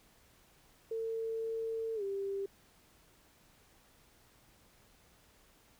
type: tone with pitch glide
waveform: sine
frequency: 450.2 to 394.2 Hz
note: A4 to G4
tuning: +40 to +10 cents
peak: -34 dBFS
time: 0.91-2.46 s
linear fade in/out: 5 ms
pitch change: -230 cents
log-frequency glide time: 1.95-2.03 s
effects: pink hiss -65 dBFS RMS until 5.79 s